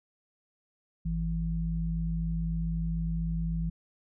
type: tone pair together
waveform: sine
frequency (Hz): 51.91 / 164.81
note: G#1 / E3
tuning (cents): 0 / 0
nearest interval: octave + minor sixth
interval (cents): 2000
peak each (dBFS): -31 / -30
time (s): 1.05-3.7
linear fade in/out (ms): 10
effects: none